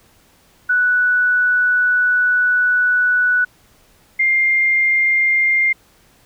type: tone pair in turn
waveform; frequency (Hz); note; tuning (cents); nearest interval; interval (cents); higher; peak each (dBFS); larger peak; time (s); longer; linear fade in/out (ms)
sine; 1480 / 2109; F#6 / C7; 0 / +13; tritone; 613; second; -12; neither; 0.69-3.45 / 4.19-5.73; first; 10
effects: pink hiss -53 dBFS RMS until 6.25 s